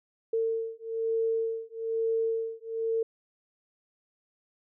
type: beating tone pair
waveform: sine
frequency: 451.2 / 452.3 Hz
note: A4 / A4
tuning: +44 / +48 cents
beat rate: 1.1 Hz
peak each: -30 / -30 dBFS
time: 0.33-3.03 s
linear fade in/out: 5 ms
effects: none